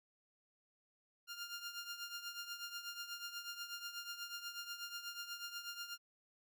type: tone with tremolo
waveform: 15% pulse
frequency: 1403 Hz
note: F6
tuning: 8 cents sharp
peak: -35 dBFS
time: 1.27-5.98 s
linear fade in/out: 50 ms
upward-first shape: triangle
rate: 8.2 Hz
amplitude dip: 75%
effects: none